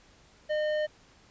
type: tone with hard clipping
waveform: sine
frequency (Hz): 609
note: D#5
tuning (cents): -37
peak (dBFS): -28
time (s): 0.49-0.87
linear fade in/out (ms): 20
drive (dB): 10
effects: pink hiss -59 dBFS RMS until 1.3 s + resampled to 16000 Hz